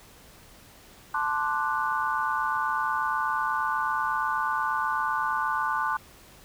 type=chord; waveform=sine; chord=D dominant seventh; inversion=second; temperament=equal; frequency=880 / 1046.5 / 1174.7 / 1480 Hz; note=A5 / C6 / D6 / F#6; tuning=0 / 0 / 0 / 0 cents; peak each=-30 dBFS; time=1.14-5.97 s; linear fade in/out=5 ms; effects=pink hiss -52 dBFS RMS until 6.44 s